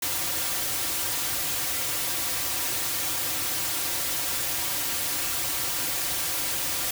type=noise with comb filter; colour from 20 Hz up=white; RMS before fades=-28 dBFS; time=0.02-6.91 s; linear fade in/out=5 ms; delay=4.7 ms; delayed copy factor=-0.9; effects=none